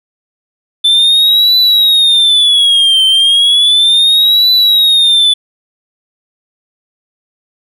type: tone with vibrato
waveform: triangle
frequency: 3520 Hz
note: A7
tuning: in tune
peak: -4 dBFS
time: 0.84-5.34 s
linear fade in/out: 10 ms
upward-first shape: triangle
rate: 0.34 Hz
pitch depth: 220 cents each way
effects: none